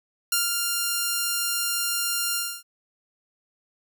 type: tone with ADSR envelope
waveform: 5% pulse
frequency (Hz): 1396.9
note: F6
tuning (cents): 0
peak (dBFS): -8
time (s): 0.32-2.63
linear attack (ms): 4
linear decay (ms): 160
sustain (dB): -4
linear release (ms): 270
effects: none

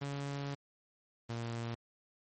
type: tone pair in turn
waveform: sawtooth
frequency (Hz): 140.9 / 116.55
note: C#3 / A#2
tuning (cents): +29 / 0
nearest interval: minor third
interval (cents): 329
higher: first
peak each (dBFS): -33 / -33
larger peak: neither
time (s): 0.01-0.55 / 1.29-1.75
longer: first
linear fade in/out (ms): 10
effects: MP3 32 kbps

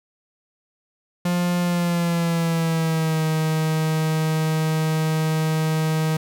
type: tone with pitch glide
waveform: 45% pulse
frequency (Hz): 176 to 157.71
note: F3 to D#3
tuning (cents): +14 to +24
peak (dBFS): -19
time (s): 1.25-6.17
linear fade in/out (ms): 5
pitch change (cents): -190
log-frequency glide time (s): 1.61-3.24
effects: none

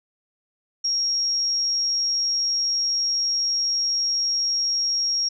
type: tone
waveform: sine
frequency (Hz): 5588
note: F8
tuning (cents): 0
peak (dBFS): -20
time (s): 0.84-5.29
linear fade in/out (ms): 10
effects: none

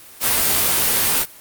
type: noise with comb filter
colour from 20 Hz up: white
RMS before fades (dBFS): -17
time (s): 0.2-1.26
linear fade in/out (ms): 50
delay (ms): 19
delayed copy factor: -0.55
effects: white hiss -42 dBFS RMS until 1.4 s + Opus 32 kbps

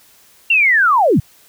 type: linear sweep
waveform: sine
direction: down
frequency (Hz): 2794 to 90.3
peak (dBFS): -9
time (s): 0.5-1.2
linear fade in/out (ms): 5
effects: white hiss -49 dBFS RMS until 1.48 s

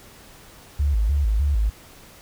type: tone with vibrato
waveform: sine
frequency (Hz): 61.74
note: B1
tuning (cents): 0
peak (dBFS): -17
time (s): 0.79-1.7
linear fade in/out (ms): 10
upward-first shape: square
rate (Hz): 3.3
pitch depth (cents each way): 260
effects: pink hiss -47 dBFS RMS until 2.21 s

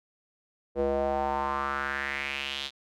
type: tone with band-pass filter sweep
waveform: square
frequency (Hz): 69.3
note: C#2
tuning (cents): 0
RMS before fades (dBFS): -30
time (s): 0.75-2.71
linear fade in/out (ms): 50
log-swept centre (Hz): 470 to 3700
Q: 3.9
effects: none

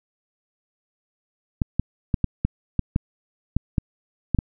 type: clicks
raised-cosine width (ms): 5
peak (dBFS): -7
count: 11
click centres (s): 1.618 / 1.796 / 2.142 / 2.243 / 2.45 / 2.793 / 2.961 / 3.566 / 3.782 / 4.347 / 4.388
effects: none

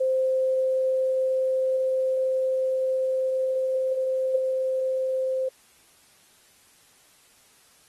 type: tone with level ramp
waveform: sine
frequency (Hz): 522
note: C5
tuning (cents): -4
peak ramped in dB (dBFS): -20 to -23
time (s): 0-5.49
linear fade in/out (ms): 10
effects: white hiss -58 dBFS RMS until 7.88 s + AAC 32 kbps

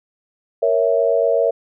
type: chord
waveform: sine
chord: A# diminished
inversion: none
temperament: equal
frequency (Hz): 466.2 / 554.4 / 659.3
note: A#4 / C#5 / E5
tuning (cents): 0 / 0 / 0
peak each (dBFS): -18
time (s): 0.62-1.51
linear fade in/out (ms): 10
effects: none

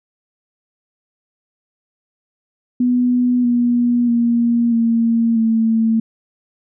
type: tone with pitch steps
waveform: sine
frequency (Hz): 246.9 / 241.1 / 235.5 / 230 / 224.6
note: B3 / B3 / A#3 / A#3 / A3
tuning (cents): 0 / -41 / +18 / -23 / +36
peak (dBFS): -12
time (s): 2.8-6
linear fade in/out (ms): 5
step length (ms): 640
effects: none

